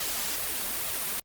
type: noise with flanger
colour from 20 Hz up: white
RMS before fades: -31 dBFS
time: 0-1.2 s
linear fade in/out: 5 ms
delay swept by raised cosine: 1.5 to 5.1 ms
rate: 2.3 Hz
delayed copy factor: +0.6
effects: Opus 48 kbps